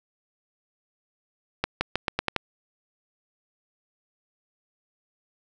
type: accelerating click train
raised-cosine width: 0.3 ms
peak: -7 dBFS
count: 7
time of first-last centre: 1.64-2.363 s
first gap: 170 ms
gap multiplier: 0.86
effects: none